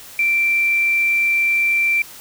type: tone with quantisation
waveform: sine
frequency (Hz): 2349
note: D7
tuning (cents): 0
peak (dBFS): -14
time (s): 0.19-2.02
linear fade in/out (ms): 2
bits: 7
effects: white hiss -39 dBFS RMS until 2.2 s